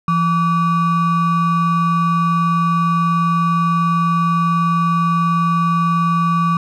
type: ring-modulated tone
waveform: triangle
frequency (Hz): 659.3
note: E5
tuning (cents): 0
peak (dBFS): -8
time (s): 0.08-6.57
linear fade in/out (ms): 2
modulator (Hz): 490
effects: none